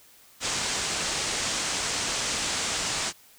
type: low-pass noise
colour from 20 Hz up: white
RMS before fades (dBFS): -29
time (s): 0.4-3.13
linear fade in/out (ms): 50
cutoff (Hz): 8300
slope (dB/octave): 48
effects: white hiss -55 dBFS RMS until 3.38 s